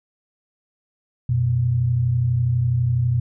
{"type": "tone pair together", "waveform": "sine", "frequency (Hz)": [90.7, 122.85], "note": ["F#2", "B2"], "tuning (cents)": [-34, -9], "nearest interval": "perfect fourth", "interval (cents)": 525, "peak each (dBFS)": [-25, -17], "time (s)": [1.29, 3.2], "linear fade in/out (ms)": 5, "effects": []}